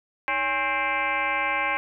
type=tone with frequency modulation; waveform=sine; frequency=1582 Hz; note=G6; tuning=15 cents sharp; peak=-22 dBFS; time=0.28-1.77 s; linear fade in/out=0 ms; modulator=254 Hz; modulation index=3.6; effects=none